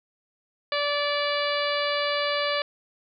harmonic tone, 580 Hz, D5, 22 cents flat, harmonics 1 / 2 / 3 / 4 / 5 / 6 / 7 / 8, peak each -27 / -30 / -32 / -33 / -34 / -35 / -35 / -36 dBFS, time 0.72-2.62 s, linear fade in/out 2 ms, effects none

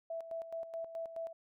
sine tone with tremolo, 660 Hz, E5, 2 cents sharp, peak -37 dBFS, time 0.1-1.33 s, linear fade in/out 5 ms, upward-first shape square, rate 4.7 Hz, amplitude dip 65%, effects none

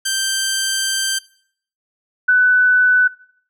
10% pulse / sine tone pair in turn, 1567 / 1495.7 Hz, G6 / F#6, -1 / +18 cents, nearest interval minor second, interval 81 cents, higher first, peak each -9 dBFS, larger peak neither, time 0.05-1.19 / 2.28-3.08 s, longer first, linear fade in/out 10 ms, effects noise-tail reverb RT60 0.6 s tail -21 dB re dry

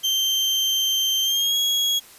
35% pulse tone with pitch glide, 3136 to 3315 Hz, G7 to G#7, 0 to -4 cents, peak -17 dBFS, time 0.03-2 s, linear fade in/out 20 ms, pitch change +96 cents, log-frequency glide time 1.22-1.57 s, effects white hiss -47 dBFS RMS until 2.18 s + resampled to 32000 Hz

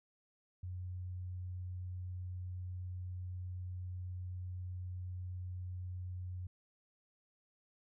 sine tone, 90.8 Hz, F#2, 32 cents flat, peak -40 dBFS, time 0.63-6.47 s, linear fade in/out 5 ms, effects none

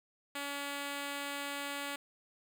5% pulse tone, 283.5 Hz, C#4, 39 cents sharp, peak -26 dBFS, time 0.35-1.96 s, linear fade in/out 5 ms, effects none

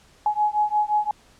sine beating tone pair, 839 / 844.7 Hz, G#5 / G#5, +17 / +29 cents, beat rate 5.7 Hz, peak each -22 / -22 dBFS, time 0.26-1.11 s, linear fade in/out 2 ms, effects pink hiss -55 dBFS RMS until 1.39 s + low-pass 9000 Hz 12 dB/octave

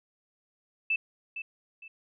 sine tone with echo, 2637 Hz, E7, in tune, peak -24 dBFS, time 0.9-0.96 s, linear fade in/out 5 ms, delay 460 ms, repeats 2, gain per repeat -10 dB, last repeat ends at 1.88 s, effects none

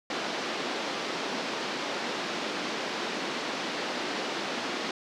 pink band-pass noise, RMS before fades -33 dBFS, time 0.1-4.91 s, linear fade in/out 2 ms, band 230 to 5200 Hz, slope 24 dB/octave, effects none

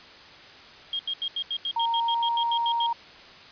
sine tone bursts, 3238 Hz, G#7, 45 cents flat, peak -26 dBFS, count 14, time 0.93-2.864 s, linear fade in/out 2 ms, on 62 ms, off 82 ms
sine tone with pitch glide, 925 to 933.6 Hz, A#5 to A#5, -14 to +2 cents, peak -23 dBFS, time 1.76-2.93 s, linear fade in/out 5 ms, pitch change +16 cents, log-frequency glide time 1.92-2.29 s
effects white hiss -47 dBFS RMS until 3.51 s + resampled to 11025 Hz

